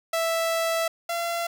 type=tone pair in turn; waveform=sawtooth; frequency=659.3 / 681.8 Hz; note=E5 / F5; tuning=0 / -42 cents; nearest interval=minor second; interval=58 cents; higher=second; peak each=-19 / -22 dBFS; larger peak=first; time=0.13-0.88 / 1.09-1.47 s; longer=first; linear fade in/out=5 ms; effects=none